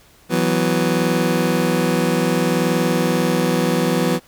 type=chord; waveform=25% pulse; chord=E suspended second; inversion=none; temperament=just; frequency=164.81 / 185.42 / 247.2 Hz; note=E3 / F#3 / B3; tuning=0 / +4 / +2 cents; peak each=-17 dBFS; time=0.29-4.2 s; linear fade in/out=50 ms; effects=pink hiss -51 dBFS RMS until 4.27 s